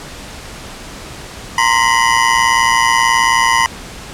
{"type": "ring-modulated tone", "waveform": "25% pulse", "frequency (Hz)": 984, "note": "B5", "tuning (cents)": -7, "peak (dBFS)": -3, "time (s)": [1.58, 3.66], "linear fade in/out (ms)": 0, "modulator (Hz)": 59.3, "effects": ["pink hiss -31 dBFS RMS until 4.13 s", "low-pass 9000 Hz 12 dB/octave"]}